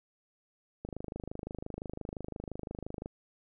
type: click train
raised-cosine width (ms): 2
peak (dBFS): -25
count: 58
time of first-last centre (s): 0.85-3.059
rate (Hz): 25.8
effects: none